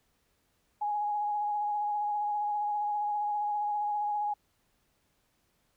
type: tone with vibrato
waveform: sine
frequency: 832 Hz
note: G#5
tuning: 3 cents sharp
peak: -28 dBFS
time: 0.81-4.34 s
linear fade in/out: 10 ms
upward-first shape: sine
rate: 15 Hz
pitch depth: 20 cents each way
effects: pink hiss -73 dBFS RMS until 5.76 s